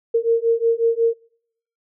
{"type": "beating tone pair", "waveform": "sine", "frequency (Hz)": [457.5, 463], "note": ["A#4", "A#4"], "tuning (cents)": [-32, -12], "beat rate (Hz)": 5.5, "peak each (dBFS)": -18, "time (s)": [0.14, 1.14], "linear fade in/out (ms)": 10, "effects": ["noise-tail reverb RT60 0.7 s tail -24 dB re dry"]}